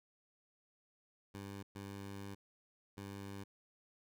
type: tone bursts at uneven times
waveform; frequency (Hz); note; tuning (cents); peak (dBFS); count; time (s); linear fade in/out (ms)
15% pulse; 99.3; G2; +23; -39; 3; 1.34-1.63 / 1.75-2.35 / 2.97-3.44; 10
effects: none